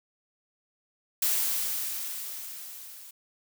blue noise with level ramp, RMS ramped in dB -25 to -47 dBFS, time 1.22-3.11 s, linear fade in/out 5 ms, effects none

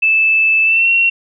sine tone with pitch glide, 2629 to 2730 Hz, E7 to F7, -5 to -40 cents, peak -9 dBFS, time 0.02-1.1 s, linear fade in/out 10 ms, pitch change +65 cents, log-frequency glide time 0.64-0.89 s, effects none

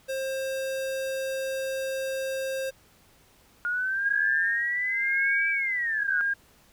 square tone, 532 Hz, C5, 29 cents sharp, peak -29 dBFS, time 0.08-2.71 s, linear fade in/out 20 ms
sine linear two-way sweep, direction up then down, 1423 to 2318 to 1423 Hz, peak -25 dBFS, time 3.65-6.21 s, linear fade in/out 0 ms, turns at 5.5 s
sine tone with tremolo, 1616 Hz, G#6, 48 cents flat, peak -23 dBFS, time 4.05-6.34 s, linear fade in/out 10 ms, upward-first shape sine, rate 1 Hz, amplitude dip 90%
effects pink hiss -59 dBFS RMS until 6.72 s

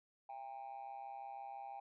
sine tone with amplitude modulation, 799 Hz, G5, 33 cents sharp, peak -40 dBFS, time 0.29-1.8 s, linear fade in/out 5 ms, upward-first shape sine, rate 126 Hz, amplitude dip 85%, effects tanh soft clip ceiling -42 dBFS

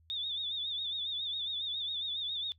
sine tone with vibrato, 3596 Hz, A7, 37 cents sharp, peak -33 dBFS, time 0.1-2.52 s, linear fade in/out 0 ms, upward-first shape sine, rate 7.3 Hz, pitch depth 81 cents each way, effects noise-tail reverb RT60 0.1 s tail -19 dB re dry + added 81 Hz sine -62 dBFS peak until 2.58 s

